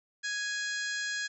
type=harmonic tone; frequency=830.6 Hz; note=G#5; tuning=in tune; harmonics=2 / 3 / 4 / 5 / 6 / 7 / 8 / 9; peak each=-33 / -46 / -43 / -42 / -43 / -50 / -42 / -46 dBFS; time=0.23-1.28 s; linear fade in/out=20 ms; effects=none